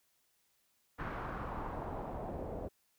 pink noise with low-pass filter sweep, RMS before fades -41 dBFS, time 0.98-2.69 s, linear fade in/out 20 ms, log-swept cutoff 1500 to 550 Hz, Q 2.2, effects white hiss -75 dBFS RMS until 2.98 s

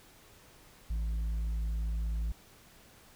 triangle tone with tanh clipping, 55 Hz, A1, in tune, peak -31 dBFS, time 0.9-2.32 s, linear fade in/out 5 ms, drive 9 dB, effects pink hiss -58 dBFS RMS until 3.15 s

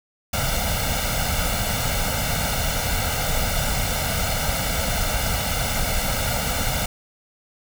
pink noise with comb filter, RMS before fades -23 dBFS, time 0.33-6.86 s, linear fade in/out 5 ms, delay 1.4 ms, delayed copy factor +0.8, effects none

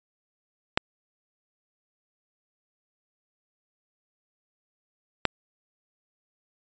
clicks, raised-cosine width 0.3 ms, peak -3 dBFS, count 2, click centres 0.775 / 5.253 s, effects resampled to 16000 Hz

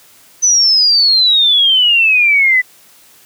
sine exponential sweep, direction down, 6090 to 1975.5 Hz, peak -7 dBFS, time 0.42-2.62 s, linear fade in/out 20 ms, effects white hiss -45 dBFS RMS until 3.25 s + high-pass 80 Hz 12 dB/octave

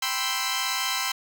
10% pulse chord, C major seventh, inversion second, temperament equal, 784 / 987.8 / 1046.5 / 1318.5 Hz, G5 / B5 / C6 / E6, 0 / 0 / 0 / 0 cents, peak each -24 / -24 / -20 / -23 dBFS, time 0.02-1.12 s, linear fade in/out 5 ms, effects none

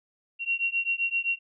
sine beating tone pair, 2741 / 2748.7 Hz, F7 / F7, -33 / -28 cents, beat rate 7.7 Hz, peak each -28 dBFS, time 0.39-1.39 s, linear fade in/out 50 ms, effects none

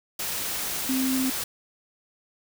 sine tone in noise, 261.6 Hz, C4, in tune, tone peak -23 dBFS, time 0.89-1.3 s, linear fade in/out 5 ms, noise white, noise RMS -30 dBFS, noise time 0.19-1.44 s, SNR +4 dB, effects none

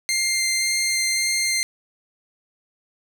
15% pulse tone with vibrato, 2100 Hz, C7, 6 cents sharp, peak -13 dBFS, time 0.09-1.63 s, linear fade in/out 0 ms, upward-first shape sine, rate 1.8 Hz, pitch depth 8 cents each way, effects none

